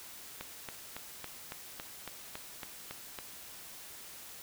click train, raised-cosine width 0.3 ms, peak -24 dBFS, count 11, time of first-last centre 0.41-3.188 s, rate 3.6 Hz, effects white hiss -49 dBFS RMS until 4.42 s

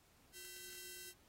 5% pulse ring-modulated tone, 1174.7 Hz, D6, in tune, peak -35 dBFS, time 0.32-1.14 s, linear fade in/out 50 ms, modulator 813 Hz, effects pink hiss -70 dBFS RMS until 1.28 s + AAC 48 kbps

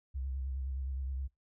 sine tone with vibrato, 66.4 Hz, C2, 26 cents sharp, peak -34 dBFS, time 0.14-1.28 s, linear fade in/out 20 ms, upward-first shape sine, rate 9.6 Hz, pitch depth 58 cents each way, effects noise-tail reverb RT60 0.2 s tail -25 dB re dry

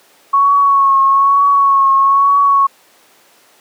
sine tone with vibrato, 1106 Hz, C#6, 4 cents flat, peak -7 dBFS, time 0.33-2.67 s, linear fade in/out 10 ms, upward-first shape triangle, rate 1.1 Hz, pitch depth 36 cents each way, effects pink hiss -48 dBFS RMS until 3.6 s + high-pass 400 Hz 12 dB/octave

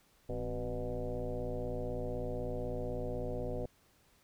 sine tone with frequency modulation, 260 Hz, C4, 11 cents flat, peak -34 dBFS, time 0.29-3.66 s, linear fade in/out 5 ms, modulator 116 Hz, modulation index 3.1, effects pink hiss -68 dBFS RMS until 4.23 s

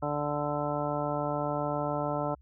harmonic tone, 146.9 Hz, D3, 1 cent sharp, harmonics 1 / 2 / 3 / 4 / 5 / 6 / 7 / 9, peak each -36 / -36 / -39 / -33 / -36 / -38 / -39 / -39 dBFS, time 0.02-2.35 s, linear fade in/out 10 ms, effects added 66 Hz sine -54 dBFS peak until 2.41 s

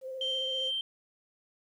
sine tone with vibrato, 523.3 Hz, C5, in tune, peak -36 dBFS, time 0.01-0.72 s, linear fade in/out 50 ms, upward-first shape square, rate 15 Hz, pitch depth 20 cents each way
sine tone with tremolo, 3136 Hz, G7, in tune, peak -28 dBFS, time 0.21-0.81 s, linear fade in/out 2 ms, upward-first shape triangle, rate 2.7 Hz, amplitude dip 25%
effects tanh soft clip ceiling -24 dBFS + 11-bit

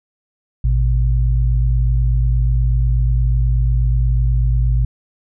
sine tone pair together, 55.22 / 123.47 Hz, A1 / B2, +7 / 0 cents, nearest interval octave + major second, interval 1393 cents, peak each -13 / -18 dBFS, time 0.64-4.85 s, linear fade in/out 5 ms, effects none

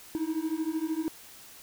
triangle beating tone pair, 311.1 / 324.1 Hz, D#4 / E4, 0 / -29 cents, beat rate 13 Hz, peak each -30 / -29 dBFS, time 0.15-1.08 s, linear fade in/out 0 ms, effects white hiss -50 dBFS RMS until 1.62 s

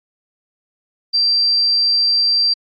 sine tone, 4706 Hz, D8, 3 cents sharp, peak -12 dBFS, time 1.13-2.54 s, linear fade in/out 20 ms, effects AAC 32 kbps

